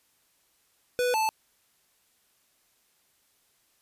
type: tone pair in turn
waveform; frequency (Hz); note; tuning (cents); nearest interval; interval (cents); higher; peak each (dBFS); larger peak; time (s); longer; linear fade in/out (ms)
square; 493.9 / 877; B4 / A5; 0 / -6; minor seventh; 994; second; -24; neither; 0.99-1.14 / 1.14-1.29; neither; 0
effects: white hiss -68 dBFS RMS until 3.81 s + resampled to 32000 Hz